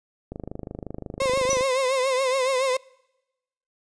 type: click train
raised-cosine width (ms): 2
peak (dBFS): -20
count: 34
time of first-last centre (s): 0.32-1.609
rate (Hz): 25.6
type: tone with vibrato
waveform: 35% pulse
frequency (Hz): 523.3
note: C5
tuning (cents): 0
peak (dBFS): -19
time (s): 1.2-2.77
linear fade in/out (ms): 5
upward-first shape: triangle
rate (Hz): 7.1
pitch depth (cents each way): 88
type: tone with exponential decay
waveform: sine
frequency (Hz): 5920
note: F#8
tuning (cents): 0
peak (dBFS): -20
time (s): 1.5-1.66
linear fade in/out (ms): 5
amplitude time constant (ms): 33
effects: noise-tail reverb RT60 1.0 s tail -26 dB re dry + resampled to 22050 Hz